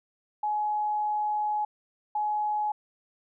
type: tone pair in turn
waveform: sine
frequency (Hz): 843 / 843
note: G#5 / G#5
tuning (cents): +26 / +26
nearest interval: unison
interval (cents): 0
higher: neither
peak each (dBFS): -25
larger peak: neither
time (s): 0.43-1.65 / 2.15-2.72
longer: first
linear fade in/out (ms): 5
effects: none